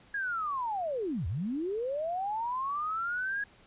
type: linear two-way sweep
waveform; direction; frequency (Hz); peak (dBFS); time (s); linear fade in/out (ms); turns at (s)
sine; down then up; 1668 to 72.6 to 1668; -30; 0.14-3.44; 5; 1.27
effects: pink hiss -59 dBFS RMS until 3.66 s + resampled to 8000 Hz